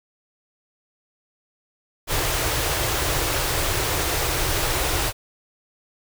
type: band-stop noise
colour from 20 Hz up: pink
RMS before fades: -23 dBFS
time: 2.07-5.13 s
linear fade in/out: 50 ms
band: 150 to 300 Hz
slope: 48 dB/octave
effects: none